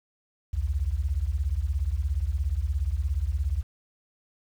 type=beating tone pair; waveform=sine; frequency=61.74 / 78.74 Hz; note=B1 / D#2; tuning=0 / +21 cents; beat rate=17 Hz; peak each=-27 dBFS; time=0.53-3.63 s; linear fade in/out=10 ms; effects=9-bit